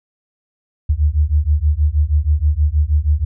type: beating tone pair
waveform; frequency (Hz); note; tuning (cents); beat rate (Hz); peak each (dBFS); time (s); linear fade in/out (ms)
sine; 72 / 78.3; D2 / D#2; -34 / +11; 6.3; -15; 0.89-3.25; 10
effects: none